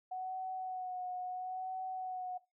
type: tone with vibrato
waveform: sine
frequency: 740 Hz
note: F#5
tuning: in tune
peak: -37 dBFS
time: 0.11-2.38 s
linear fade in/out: 10 ms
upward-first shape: sine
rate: 0.74 Hz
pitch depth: 26 cents each way
effects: noise-tail reverb RT60 0.2 s tail -17 dB re dry